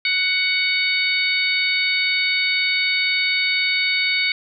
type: harmonic tone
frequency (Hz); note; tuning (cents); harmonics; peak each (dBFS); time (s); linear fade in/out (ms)
743; F#5; +7; 2 / 3 / 4 / 5 / 6; -31 / -19 / -30 / -25 / -25; 0.05-4.32; 2
effects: none